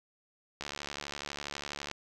click train, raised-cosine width 0.2 ms, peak -20 dBFS, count 95, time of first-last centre 0.61-1.914 s, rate 72.1 Hz, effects none

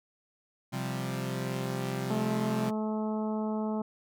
sawtooth chord, C suspended fourth, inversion none, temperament equal, 130.81 / 174.61 / 196 Hz, C3 / F3 / G3, 0 / 0 / 0 cents, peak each -30 / -34 / -33 dBFS, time 0.72-2.71 s, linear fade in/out 20 ms
harmonic tone, 215.9 Hz, A3, 33 cents flat, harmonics 1 / 2 / 3 / 4 / 5 / 6, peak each -30 / -37 / -39 / -40 / -46 / -49 dBFS, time 2.1-3.82 s, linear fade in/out 5 ms
effects none

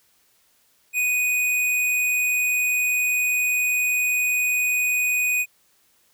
square tone, 2485 Hz, D#7, 3 cents flat, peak -20 dBFS, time 0.93-5.46 s, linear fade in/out 50 ms, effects white hiss -62 dBFS RMS until 6.13 s

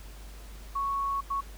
sine tone bursts at uneven times, 1108.7 Hz, C#6, in tune, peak -27 dBFS, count 2, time 0.75-1.21 / 1.3-1.41 s, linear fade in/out 10 ms, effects added 50 Hz sine -43 dBFS peak until 1.57 s + pink hiss -52 dBFS RMS until 1.57 s

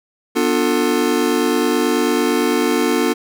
square chord, B half-diminished seventh, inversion none, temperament just, 246.9 / 296.3 / 355.6 / 444.5 Hz, B3 / D4 / F4 / A4, 0 / +15 / +31 / +18 cents, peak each -21 dBFS, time 0.35-3.14 s, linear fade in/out 20 ms, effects none

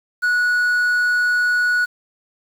triangle tone with quantisation, 1465 Hz, F#6, 18 cents flat, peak -13 dBFS, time 0.22-1.86 s, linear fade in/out 20 ms, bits 7, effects none

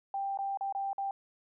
sine tone with dropouts, 788 Hz, G5, 9 cents sharp, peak -31 dBFS, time 0.14-1.11 s, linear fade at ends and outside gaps 2 ms, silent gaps 0.374-0.388 / 0.573-0.609 / 0.725-0.749 / 0.931-0.981 s, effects none

